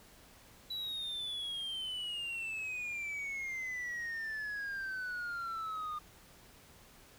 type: exponential sweep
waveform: sine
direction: down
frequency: 3951 to 1212 Hz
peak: -34 dBFS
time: 0.7-5.99 s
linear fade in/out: 10 ms
effects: tanh soft clip ceiling -36 dBFS + pink hiss -59 dBFS RMS until 7.18 s